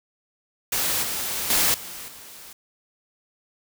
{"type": "noise with level steps", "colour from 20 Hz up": "white", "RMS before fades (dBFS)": [-24, -28, -20, -37, -43], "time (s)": [0.72, 2.53], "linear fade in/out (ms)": 5, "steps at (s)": [1.03, 1.5, 1.74, 2.08], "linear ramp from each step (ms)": 2, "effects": []}